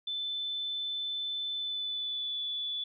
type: tone with pitch glide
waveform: sine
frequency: 3520 to 3456 Hz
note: A7 to A7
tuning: 0 to -32 cents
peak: -32 dBFS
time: 0.07-2.84 s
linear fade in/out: 5 ms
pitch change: -32 cents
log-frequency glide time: 1.53-2.4 s
effects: none